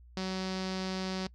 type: tone with low-pass filter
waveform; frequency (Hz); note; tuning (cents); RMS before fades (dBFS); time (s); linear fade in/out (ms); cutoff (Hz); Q
sawtooth; 187.8; F#3; +26; -35; 0.17-1.27; 2; 4900; 3.3
effects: noise-tail reverb RT60 0.1 s tail -24 dB re dry + added 60 Hz sine -52 dBFS peak until 1.34 s